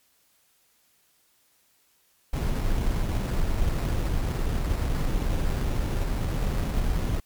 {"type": "noise with sample-and-hold", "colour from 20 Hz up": "brown", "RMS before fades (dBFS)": -25, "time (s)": [2.33, 7.2], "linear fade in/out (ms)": 5, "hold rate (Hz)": 3150, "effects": ["white hiss -65 dBFS RMS until 7.25 s", "MP3 96 kbps"]}